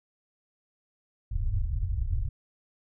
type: low-pass noise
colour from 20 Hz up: pink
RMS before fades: -28 dBFS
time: 1.31-2.29 s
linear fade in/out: 10 ms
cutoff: 110 Hz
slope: 48 dB/octave
effects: none